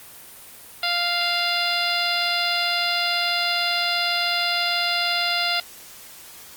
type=harmonic tone with a mistuned harmonic; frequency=698 Hz; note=F5; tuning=1 cent flat; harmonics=1 / 2 / 3 / 4 / 5 / 6 / 7; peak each=-28 / -28 / -28 / -28 / -28 / -28 / -28 dBFS; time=0.83-5.6 s; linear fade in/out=2 ms; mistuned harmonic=6; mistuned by=-19 cents; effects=white hiss -43 dBFS RMS until 6.56 s + Opus 32 kbps